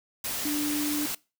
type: tone in noise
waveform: sine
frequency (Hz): 295.4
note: D4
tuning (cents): +10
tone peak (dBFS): -27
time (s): 0.45-1.06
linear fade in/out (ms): 5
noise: white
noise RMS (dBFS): -32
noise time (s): 0.24-1.15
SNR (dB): +2
effects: noise-tail reverb RT60 0.3 s tail -23 dB re dry